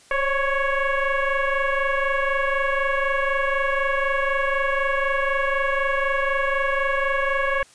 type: tone with frequency modulation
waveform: sine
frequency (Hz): 564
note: C#5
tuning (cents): +30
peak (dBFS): -19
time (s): 0.11-7.63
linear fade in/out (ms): 2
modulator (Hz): 552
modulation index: 3
effects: white hiss -52 dBFS RMS until 7.74 s + resampled to 22050 Hz